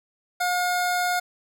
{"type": "tone", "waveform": "25% pulse", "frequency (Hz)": 717, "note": "F5", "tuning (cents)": 45, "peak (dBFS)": -18, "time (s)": [0.4, 1.2], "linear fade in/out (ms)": 10, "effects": []}